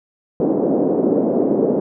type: band-pass noise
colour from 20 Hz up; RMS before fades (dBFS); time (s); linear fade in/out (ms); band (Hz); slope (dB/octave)
pink; -17; 0.4-1.8; 2; 230 to 530; 24
effects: none